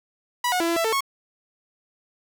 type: tone with pitch steps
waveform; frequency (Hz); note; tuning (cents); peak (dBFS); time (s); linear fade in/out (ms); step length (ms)
sawtooth; 977 / 727 / 335 / 337.3 / 664 / 444.9 / 1099; B5 / F#5 / E4 / E4 / E5 / A4 / C#6; -19 / -31 / +28 / +40 / +12 / +19 / -15; -17; 0.44-1.007; 5; 81
effects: none